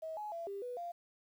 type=tone with pitch steps; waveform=sine; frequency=640 / 843 / 674 / 398.1 / 492.9 / 693 Hz; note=D#5 / G#5 / E5 / G4 / B4 / F5; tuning=+49 / +26 / +38 / +27 / -3 / -14 cents; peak=-39 dBFS; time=0.02-0.92 s; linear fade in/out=10 ms; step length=150 ms; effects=11-bit